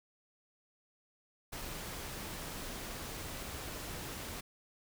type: noise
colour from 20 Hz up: pink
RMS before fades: -43 dBFS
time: 1.52-4.41 s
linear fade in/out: 10 ms
effects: none